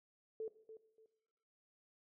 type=tone with echo; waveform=sine; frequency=441.5 Hz; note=A4; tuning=6 cents sharp; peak=-39 dBFS; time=0.4-0.48 s; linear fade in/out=2 ms; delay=290 ms; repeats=2; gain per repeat=-12 dB; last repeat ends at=1.06 s; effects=noise-tail reverb RT60 1.0 s tail -17 dB re dry